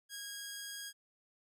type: tone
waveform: 10% pulse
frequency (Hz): 1639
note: G#6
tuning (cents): -23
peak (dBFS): -34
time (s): 0.09-0.93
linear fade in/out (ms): 50
effects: none